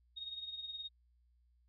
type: tone with tremolo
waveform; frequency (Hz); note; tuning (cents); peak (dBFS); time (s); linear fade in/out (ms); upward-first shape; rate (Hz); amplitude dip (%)
sine; 3729; A#7; 0; -39; 0.16-0.89; 20; triangle; 19; 70
effects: added 60 Hz sine -68 dBFS peak until 1.68 s